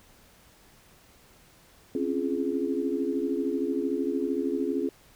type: tone cluster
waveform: sine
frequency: 264.9 / 278 / 342.6 / 419.9 Hz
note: C4 / C#4 / F4 / G#4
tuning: +22 / +5 / -33 / +19 cents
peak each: -31 dBFS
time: 1.95-4.89 s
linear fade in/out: 2 ms
effects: pink hiss -57 dBFS RMS until 5.15 s